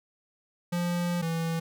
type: tone pair in turn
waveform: square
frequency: 174.61 / 164.81 Hz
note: F3 / E3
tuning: 0 / 0 cents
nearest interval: minor second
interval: 100 cents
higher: first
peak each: -27 / -28 dBFS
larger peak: first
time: 0.72-1.22 / 1.22-1.6 s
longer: first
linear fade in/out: 10 ms
effects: none